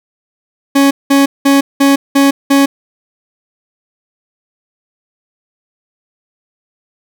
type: tone bursts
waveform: 40% pulse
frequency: 277.2 Hz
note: C#4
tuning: in tune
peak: -5 dBFS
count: 6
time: 0.75-2.66 s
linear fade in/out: 10 ms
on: 160 ms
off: 190 ms
effects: none